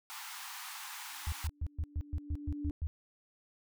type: high-pass noise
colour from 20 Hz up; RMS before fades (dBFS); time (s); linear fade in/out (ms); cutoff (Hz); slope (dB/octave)
pink; -45; 0.1-1.47; 0; 780; 96
type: tone with exponential growth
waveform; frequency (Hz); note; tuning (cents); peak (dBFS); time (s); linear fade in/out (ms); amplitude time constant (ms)
sine; 292; D4; -10; -35; 1.1-2.71; 1; 350
type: tone bursts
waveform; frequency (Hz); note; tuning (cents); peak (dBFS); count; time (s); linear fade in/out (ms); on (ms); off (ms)
sine; 77.78; D#2; 0; -31; 10; 1.27-2.87; 0; 52; 120
effects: none